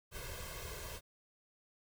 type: noise with comb filter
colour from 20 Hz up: pink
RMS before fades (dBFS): -45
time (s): 0.11-1.01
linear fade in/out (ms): 50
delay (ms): 1.9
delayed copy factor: +1
effects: none